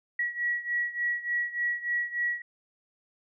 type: beating tone pair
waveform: sine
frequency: 1922 / 1925.4 Hz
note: B6 / B6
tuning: -48 / -45 cents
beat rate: 3.4 Hz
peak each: -29 / -32 dBFS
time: 0.19-2.42 s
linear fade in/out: 5 ms
effects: none